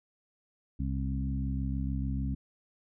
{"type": "harmonic tone with a mistuned harmonic", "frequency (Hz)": 66.5, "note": "C2", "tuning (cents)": 29, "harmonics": [1, 2, 3, 4], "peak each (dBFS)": [-32, -35, -37, -38], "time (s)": [0.79, 2.35], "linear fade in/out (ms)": 10, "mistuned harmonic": 1, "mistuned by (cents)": -25, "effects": []}